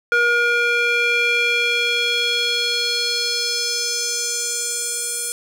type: tone with band-pass filter sweep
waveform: square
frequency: 475.9 Hz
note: A#4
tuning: 36 cents sharp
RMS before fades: -20 dBFS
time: 0.12-5.32 s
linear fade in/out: 0 ms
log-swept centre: 1600 to 9300 Hz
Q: 2.6
effects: 8-bit